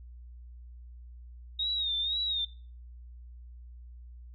sine tone with vibrato, 3727 Hz, A#7, 1 cent flat, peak -28 dBFS, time 1.59-2.45 s, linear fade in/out 5 ms, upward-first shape sine, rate 2 Hz, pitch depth 85 cents each way, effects noise-tail reverb RT60 0.4 s tail -19 dB re dry + added 60 Hz sine -45 dBFS peak until 4.34 s

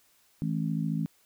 harmonic tone, 54 Hz, A1, 32 cents flat, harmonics 3 / 4 / 5, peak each -29 / -32 / -35 dBFS, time 0.42-1.06 s, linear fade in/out 0 ms, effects white hiss -65 dBFS RMS until 1.25 s

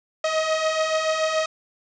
sawtooth beating tone pair, 627 / 634 Hz, D#5 / D#5, +13 / +32 cents, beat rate 7 Hz, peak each -23 / -18 dBFS, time 0.24-1.46 s, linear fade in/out 5 ms, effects resampled to 16000 Hz + 7-bit

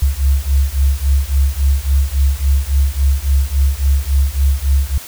sine beating tone pair, 67 / 70.6 Hz, C2 / C#2, +42 / +32 cents, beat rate 3.6 Hz, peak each -14 dBFS, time 0.02-4.98 s, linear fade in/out 5 ms, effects white hiss -33 dBFS RMS until 5.07 s

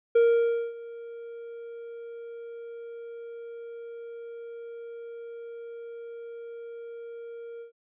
triangle tone with ADSR envelope, 466.2 Hz, A#4, in tune, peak -14 dBFS, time 0.15-7.72 s, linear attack 9 ms, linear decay 570 ms, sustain -22 dB, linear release 110 ms, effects resampled to 8000 Hz

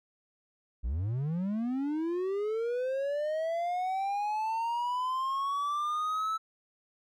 triangle linear sweep, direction up, 50.8 to 1318.5 Hz, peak -27 dBFS, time 0.83-6.38 s, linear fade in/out 20 ms, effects none

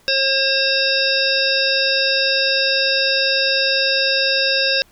harmonic tone, 538 Hz, C5, 48 cents sharp, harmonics 1 / 3 / 5 / 7 / 9 / 10, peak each -22 / -22 / -22 / -22 / -22 / -22 dBFS, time 0.08-4.82 s, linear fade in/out 0 ms, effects pink hiss -54 dBFS RMS until 4.91 s

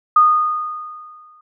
sine tone with exponential decay, 1231 Hz, D#6, 19 cents flat, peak -6 dBFS, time 0.16-1.41 s, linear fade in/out 5 ms, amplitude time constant 270 ms, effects none

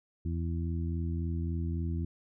harmonic tone, 83.6 Hz, E2, 25 cents sharp, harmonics 1 / 2 / 3 / 4, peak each -31 / -37 / -41 / -43 dBFS, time 0.25-2.05 s, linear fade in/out 5 ms, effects none

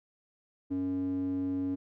square tone with band-pass filter, 92.5 Hz, F#2, in tune, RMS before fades -32 dBFS, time 0.7-1.76 s, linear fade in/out 20 ms, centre 300 Hz, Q 7.5, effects none

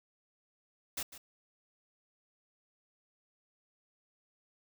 white noise with echo, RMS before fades -37 dBFS, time 0.97-1.03 s, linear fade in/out 5 ms, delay 150 ms, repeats 1, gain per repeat -13 dB, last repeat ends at 1.18 s, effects none

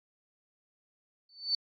sine tone with exponential growth, 4515 Hz, C#8, 31 cents sharp, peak -23 dBFS, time 1.29-1.55 s, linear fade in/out 2 ms, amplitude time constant 56 ms, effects AAC 64 kbps

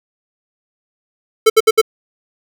square tone bursts, 441.4 Hz, A4, 5 cents sharp, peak -6 dBFS, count 4, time 1.46-1.815 s, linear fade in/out 10 ms, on 40 ms, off 65 ms, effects none

